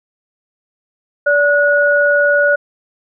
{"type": "tone pair together", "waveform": "sine", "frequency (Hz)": [578.2, 1457], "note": ["D5", "F#6"], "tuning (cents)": [-27, -27], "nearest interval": "octave + major third", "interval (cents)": 1600, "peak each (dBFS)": -12, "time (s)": [1.26, 2.56], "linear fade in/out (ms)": 10, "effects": []}